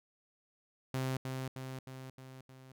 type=tone with echo; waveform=sawtooth; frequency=130.9 Hz; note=C3; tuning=1 cent sharp; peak=-29 dBFS; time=0.94-1.17 s; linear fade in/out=2 ms; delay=310 ms; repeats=5; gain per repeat=-4 dB; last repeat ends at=2.72 s; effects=none